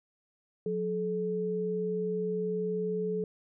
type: tone pair together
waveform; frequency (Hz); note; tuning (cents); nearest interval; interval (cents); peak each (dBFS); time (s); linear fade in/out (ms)
sine; 180.7 / 430.5; F#3 / A4; -41 / -38; octave + minor third; 1503; -34 / -30; 0.66-3.24; 2
effects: none